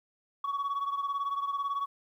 sine beating tone pair, 1119 / 1137 Hz, C#6 / C#6, +16 / +44 cents, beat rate 18 Hz, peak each -29 / -33 dBFS, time 0.44-1.86 s, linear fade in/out 5 ms, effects tanh soft clip ceiling -27 dBFS + 11-bit

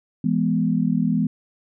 sine chord, E major, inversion none, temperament equal with one note detuned, 167.02 / 207.7 / 246.9 Hz, E3 / G#3 / B3, +23 / 0 / 0 cents, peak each -22 dBFS, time 0.24-1.27 s, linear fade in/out 5 ms, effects none

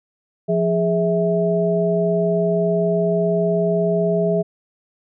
sine tone cluster, 173.6 / 415.2 / 650 Hz, F3 / G#4 / E5, -10 / 0 / -24 cents, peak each -20 dBFS, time 0.48-4.43 s, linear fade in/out 20 ms, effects none

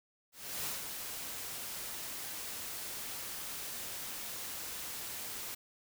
white noise with ADSR envelope, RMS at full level -37 dBFS, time 0.32-5.55 s, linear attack 330 ms, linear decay 160 ms, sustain -5 dB, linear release 9 ms, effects none

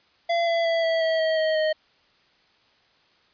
square tone with pitch steps, 681 / 672.4 / 663.9 / 655.5 / 647.2 / 639.1 / 631 / 623 Hz, F5 / E5 / E5 / E5 / E5 / D#5 / D#5 / D#5, -44 / +34 / +12 / -10 / -32 / +46 / +24 / +2 cents, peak -21 dBFS, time 0.29-1.73 s, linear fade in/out 10 ms, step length 180 ms, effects white hiss -61 dBFS RMS until 3.33 s + resampled to 11025 Hz

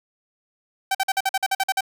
sawtooth tone bursts, 772 Hz, G5, 27 cents flat, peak -15 dBFS, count 11, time 0.91-1.808 s, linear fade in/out 5 ms, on 38 ms, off 48 ms, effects none

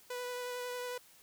sawtooth tone with vibrato, 493.9 Hz, B4, in tune, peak -34 dBFS, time 0.1-0.98 s, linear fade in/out 5 ms, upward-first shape triangle, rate 11 Hz, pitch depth 15 cents each way, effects white hiss -61 dBFS RMS until 1.22 s

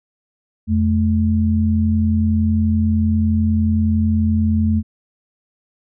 sine tone pair together, 86.16 / 217.1 Hz, F2 / A3, -23 / -23 cents, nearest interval octave + major third, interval 1600 cents, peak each -16 dBFS, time 0.67-4.83 s, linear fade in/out 50 ms, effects none

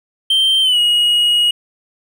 triangle tone with pitch glide, 3136 to 2892 Hz, G7 to F#7, 0 to -40 cents, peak -9 dBFS, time 0.3-1.51 s, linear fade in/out 5 ms, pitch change -140 cents, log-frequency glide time 0.62-0.78 s, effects none

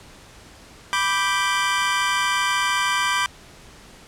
25% pulse chord, G major, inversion first, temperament equal, 987.8 / 1174.7 / 1568 Hz, B5 / D6 / G6, 0 / 0 / 0 cents, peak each -20 dBFS, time 0.93-3.26 s, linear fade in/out 0 ms, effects pink hiss -46 dBFS RMS until 4.07 s + low-pass 9000 Hz 12 dB/octave

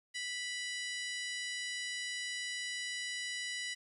harmonic tone with a mistuned harmonic, 986 Hz, B5, 3 cents flat, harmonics 2 / 3 / 4 / 5 / 6 / 7 / 8 / 9 / 10, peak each -40 / -44 / -46 / -48 / -50 / -51 / -52 / -53 / -54 dBFS, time 0.14-3.75 s, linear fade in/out 20 ms, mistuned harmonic 6, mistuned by -69 cents, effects 12-bit

